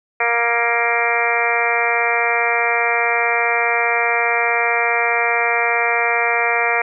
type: harmonic tone with a mistuned harmonic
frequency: 235.2 Hz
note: A#3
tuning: 16 cents sharp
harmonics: 2 / 3 / 4 / 5 / 6 / 7 / 8 / 9 / 10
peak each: -24 / -22 / -25 / -27 / -25 / -27 / -23 / -23 / -21 dBFS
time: 0.2-6.82 s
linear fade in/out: 5 ms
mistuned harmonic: 6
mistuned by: -29 cents
effects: none